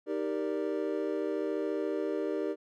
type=chord; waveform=triangle; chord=Eb major seventh; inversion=none; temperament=equal; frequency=311.1 / 392 / 466.2 / 587.3 Hz; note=Eb4 / G4 / Bb4 / D5; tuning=0 / 0 / 0 / 0 cents; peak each=-33 / -32 / -34 / -36 dBFS; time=0.06-2.56 s; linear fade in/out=50 ms; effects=none